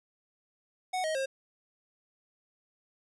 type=tone with pitch steps; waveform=square; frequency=740 / 629.5 / 535.5 Hz; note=F#5 / D#5 / C5; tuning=0 / +20 / +40 cents; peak=-30 dBFS; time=0.93-1.26 s; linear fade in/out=10 ms; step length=110 ms; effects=resampled to 24000 Hz